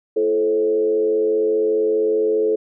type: tone with frequency modulation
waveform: sine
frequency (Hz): 433.9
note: A4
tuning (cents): -24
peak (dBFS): -15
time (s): 0.16-2.56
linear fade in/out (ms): 10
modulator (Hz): 95.1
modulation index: 0.65
effects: none